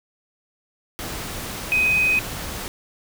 sine tone in noise, 2511 Hz, D#7, 15 cents sharp, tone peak -16 dBFS, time 1.72-2.19 s, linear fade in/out 0 ms, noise pink, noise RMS -31 dBFS, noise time 0.99-2.68 s, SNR +12 dB, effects none

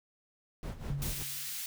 brown noise with tremolo, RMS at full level -36 dBFS, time 0.63-1.23 s, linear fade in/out 0 ms, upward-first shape sine, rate 5.2 Hz, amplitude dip 75%
sine tone with exponential decay, 140.7 Hz, C#3, 26 cents sharp, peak -30 dBFS, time 0.9-1.64 s, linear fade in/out 2 ms, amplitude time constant 160 ms
white high-pass noise, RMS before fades -39 dBFS, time 1.02-1.66 s, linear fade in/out 0 ms, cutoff 2000 Hz, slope 12 dB/octave
effects none

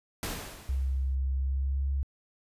pink noise with exponential decay, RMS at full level -32 dBFS, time 0.23-1.15 s, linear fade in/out 0 ms, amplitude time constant 200 ms
sine tone with pitch glide, 66.5 to 68.73 Hz, C2 to C#2, +29 to -14 cents, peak -26 dBFS, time 0.69-2.03 s, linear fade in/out 0 ms, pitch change +57 cents, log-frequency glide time 1.36-1.91 s
effects resampled to 32000 Hz

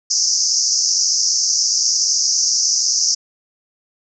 pink band-pass noise, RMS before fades -17 dBFS, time 0.1-3.15 s, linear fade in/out 10 ms, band 5000 to 6500 Hz, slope 96 dB/octave, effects none

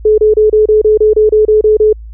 sine tone bursts, 428.8 Hz, A4, 45 cents flat, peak -4 dBFS, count 12, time 0.05-1.929 s, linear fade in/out 5 ms, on 130 ms, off 29 ms, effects added 55 Hz sine -26 dBFS peak until 2.13 s

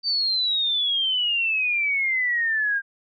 sine exponential sweep, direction down, 4634 to 1594 Hz, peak -20 dBFS, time 0.03-2.82 s, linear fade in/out 50 ms, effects none

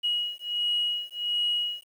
sine beating tone pair, 2900 / 2901.4 Hz, F#7 / F#7, -35 / -35 cents, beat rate 1.4 Hz, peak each -28 dBFS, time 0.03-1.84 s, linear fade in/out 20 ms, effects tanh soft clip ceiling -18 dBFS + 9-bit

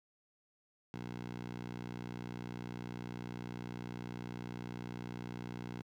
10% pulse tone with high-pass filter, 60 Hz, B1, 49 cents flat, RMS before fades -44 dBFS, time 0.94-5.82 s, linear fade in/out 0 ms, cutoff 130 Hz, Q 1.4, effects low-pass 5000 Hz 12 dB/octave + 12-bit

